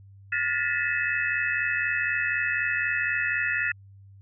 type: tone cluster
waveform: sine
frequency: 1423 / 1749 / 1833 / 1966 / 2595 Hz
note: F6 / A6 / A#6 / B6 / E7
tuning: +32 / -11 / -30 / -8 / -28 cents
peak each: -31 / -28 / -31 / -31 / -31 dBFS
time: 0.32-3.72 s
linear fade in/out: 5 ms
effects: added 98 Hz sine -47 dBFS peak until 4.21 s